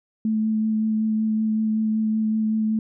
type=tone with vibrato; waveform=sine; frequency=218.1 Hz; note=A3; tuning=15 cents flat; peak=-19 dBFS; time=0.25-2.79 s; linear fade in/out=2 ms; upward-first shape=sine; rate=5.3 Hz; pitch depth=12 cents each way; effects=none